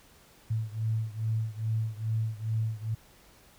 sine beating tone pair, 110 / 112.4 Hz, A2 / A2, 0 / +37 cents, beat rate 2.4 Hz, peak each -30 / -32 dBFS, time 0.5-2.95 s, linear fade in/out 10 ms, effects pink hiss -58 dBFS RMS until 3.58 s

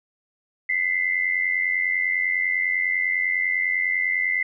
sine tone pair together, 2004 / 2094 Hz, B6 / C7, +25 / +1 cents, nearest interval minor second, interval 76 cents, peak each -23 dBFS, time 0.69-4.43 s, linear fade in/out 5 ms, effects none

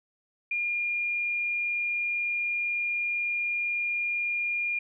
sine tone, 2414 Hz, D7, 47 cents sharp, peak -26 dBFS, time 0.51-4.79 s, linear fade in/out 5 ms, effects none

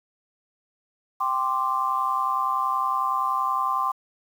sine chord, G suspended fourth, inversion none, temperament just, 784 / 1045.3 / 1176 Hz, G5 / C6 / D6, 0 / -2 / +2 cents, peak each -30 / -24 / -26 dBFS, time 1.2-3.92 s, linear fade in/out 10 ms, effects 8-bit

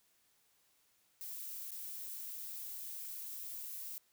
violet noise with dropouts, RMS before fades -45 dBFS, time 1.21-3.98 s, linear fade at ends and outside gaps 0 ms, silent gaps 1.707-1.717 s, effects white hiss -73 dBFS RMS until 4.12 s

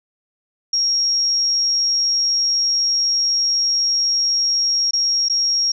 sine tone with dropouts, 5588 Hz, F8, in tune, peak -15 dBFS, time 0.73-5.72 s, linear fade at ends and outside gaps 5 ms, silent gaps 4.91-4.933 / 5.286-5.297 s, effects none

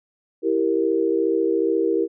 sine chord, E diminished, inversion none, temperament equal, 329.6 / 392 / 466.2 Hz, E4 / G4 / Bb4, 0 / 0 / 0 cents, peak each -22 dBFS, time 0.42-2.08 s, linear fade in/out 50 ms, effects none

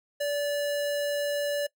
square tone, 579 Hz, D5, 25 cents flat, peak -27 dBFS, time 0.2-1.67 s, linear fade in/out 10 ms, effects noise-tail reverb RT60 0.1 s tail -21 dB re dry

